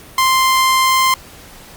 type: tone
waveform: sawtooth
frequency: 1046.5 Hz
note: C6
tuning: in tune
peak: -7 dBFS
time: 0.18-1.14 s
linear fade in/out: 2 ms
effects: pink hiss -39 dBFS RMS until 1.76 s + Opus 48 kbps